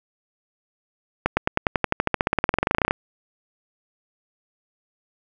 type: accelerating click train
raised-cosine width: 0.5 ms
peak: -3 dBFS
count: 28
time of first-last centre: 1.26-2.909 s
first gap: 110 ms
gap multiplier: 0.95
effects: none